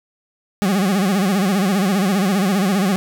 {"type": "tone with vibrato", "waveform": "40% pulse", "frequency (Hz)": 193.7, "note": "G3", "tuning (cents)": -20, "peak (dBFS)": -14, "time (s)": [0.62, 2.96], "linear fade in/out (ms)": 0, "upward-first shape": "sine", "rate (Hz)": 15, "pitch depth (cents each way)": 130, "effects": []}